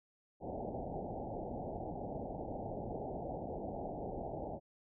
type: low-pass noise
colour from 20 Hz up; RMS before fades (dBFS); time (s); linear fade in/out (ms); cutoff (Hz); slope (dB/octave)
white; -42; 0.4-4.6; 50; 830; 96
effects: none